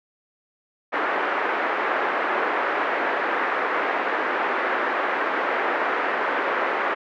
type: band-pass noise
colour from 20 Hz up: white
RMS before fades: -24 dBFS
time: 0.92-6.95 s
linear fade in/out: 20 ms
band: 320 to 1800 Hz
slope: 24 dB/octave
effects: none